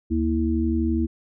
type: tone cluster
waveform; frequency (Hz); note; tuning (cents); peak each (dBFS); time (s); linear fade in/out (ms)
sine; 75.3 / 234.2 / 326.1; D2 / A#3 / E4; +44 / +8 / -19; -24; 0.1-1.07; 20
effects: none